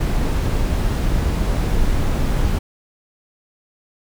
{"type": "noise", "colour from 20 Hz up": "brown", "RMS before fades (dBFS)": -18, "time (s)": [0, 2.59], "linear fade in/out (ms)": 10, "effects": []}